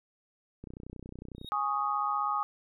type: click train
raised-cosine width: 3 ms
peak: -30 dBFS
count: 26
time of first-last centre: 0.64-1.446 s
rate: 31 Hz
type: tone with exponential growth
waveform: triangle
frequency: 3753 Hz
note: A#7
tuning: 11 cents sharp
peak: -37 dBFS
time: 1.35-1.49 s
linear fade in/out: 2 ms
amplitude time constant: 30 ms
type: chord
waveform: sine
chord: Ab suspended fourth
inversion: none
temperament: equal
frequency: 830.6 / 1108.7 / 1244.5 Hz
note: Ab5 / Db6 / Eb6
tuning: 0 / 0 / 0 cents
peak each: -33 / -34 / -30 dBFS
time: 1.52-2.43 s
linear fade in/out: 0 ms
effects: none